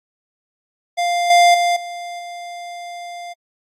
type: tone with level steps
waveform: square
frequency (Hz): 698.5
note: F5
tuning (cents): 0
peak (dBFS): -17 / -9 / -15 / -28 / -30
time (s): 0.97-3.34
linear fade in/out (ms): 20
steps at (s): 1.3 / 1.54 / 1.76 / 2.19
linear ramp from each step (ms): 5
effects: low-pass 8000 Hz 12 dB/octave + AAC 64 kbps